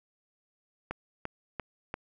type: click train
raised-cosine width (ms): 0.5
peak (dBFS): -19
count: 4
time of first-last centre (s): 0.91-1.941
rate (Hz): 2.91
effects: none